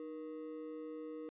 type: ring-modulated tone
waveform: triangle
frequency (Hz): 392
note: G4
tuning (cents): 0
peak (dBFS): -38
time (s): 0-1.29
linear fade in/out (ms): 0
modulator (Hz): 83.8
effects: resampled to 8000 Hz